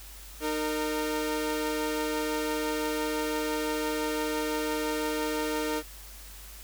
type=tone pair together; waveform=sawtooth; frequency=305.9 / 461.8 Hz; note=D#4 / A#4; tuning=-29 / -16 cents; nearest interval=perfect fifth; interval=713 cents; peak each=-27 dBFS; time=0.4-5.83 s; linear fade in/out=50 ms; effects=added 50 Hz sine -46 dBFS peak until 6.63 s + white hiss -48 dBFS RMS until 6.63 s